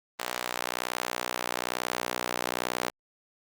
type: tone with high-pass filter sweep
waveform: sawtooth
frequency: 61.1 Hz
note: B1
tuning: 18 cents flat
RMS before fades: -33 dBFS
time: 0.19-2.9 s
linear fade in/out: 5 ms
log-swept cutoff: 820 to 500 Hz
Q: 0.7
effects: Opus 32 kbps